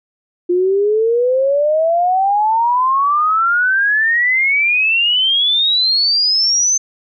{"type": "exponential sweep", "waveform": "sine", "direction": "up", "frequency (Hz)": [349.2, 6272], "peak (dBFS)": -11, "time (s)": [0.49, 6.78], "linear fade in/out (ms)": 10, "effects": []}